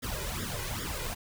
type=noise with flanger; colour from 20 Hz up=pink; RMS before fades=-35 dBFS; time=0.02-1.15 s; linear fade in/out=20 ms; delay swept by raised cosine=0.57 to 2.07 ms; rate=2.5 Hz; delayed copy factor=+0.8; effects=none